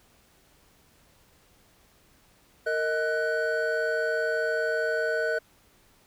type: tone cluster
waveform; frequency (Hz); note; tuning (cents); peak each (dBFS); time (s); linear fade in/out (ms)
triangle; 460.1 / 628 / 1493; A#4 / D#5 / F#6; -23 / +16 / +15; -27; 2.66-5.39; 10
effects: pink hiss -61 dBFS RMS until 6.06 s